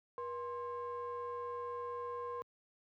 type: ring-modulated tone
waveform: triangle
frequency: 285.6 Hz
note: D4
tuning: 48 cents flat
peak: -34 dBFS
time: 0.18-2.42 s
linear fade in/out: 0 ms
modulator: 767 Hz
effects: high-pass 100 Hz 12 dB/octave